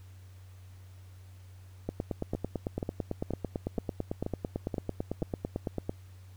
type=two click trains; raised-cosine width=2 ms; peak=-19 / -18 dBFS; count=7 / 37; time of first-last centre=2.35-5.221 / 1.89-5.894 s; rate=2.09 / 8.99 Hz; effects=added 93 Hz sine -48 dBFS peak until 6.36 s + pink hiss -63 dBFS RMS until 6.36 s